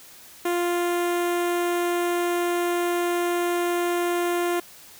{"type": "tone with notch filter", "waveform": "sawtooth", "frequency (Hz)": 349.2, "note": "F4", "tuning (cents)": 0, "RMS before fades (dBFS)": -24, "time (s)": [0.45, 4.6], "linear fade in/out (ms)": 5, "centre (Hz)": 4700, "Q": 1.3, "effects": ["white hiss -47 dBFS RMS until 4.99 s"]}